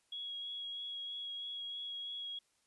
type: tone with vibrato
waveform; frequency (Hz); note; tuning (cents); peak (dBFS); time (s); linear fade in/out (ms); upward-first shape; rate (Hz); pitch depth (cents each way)
sine; 3322; G#7; 0; -40; 0.12-2.39; 5; sine; 3.1; 12
effects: white hiss -75 dBFS RMS until 2.66 s + resampled to 24000 Hz